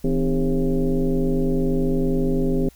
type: tone with frequency modulation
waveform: sine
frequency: 116.54 Hz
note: A#2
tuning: in tune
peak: -17 dBFS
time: 0.04-2.69 s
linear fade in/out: 5 ms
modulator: 141 Hz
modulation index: 2.3
effects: added 60 Hz sine -52 dBFS peak until 2.75 s + white hiss -54 dBFS RMS until 2.75 s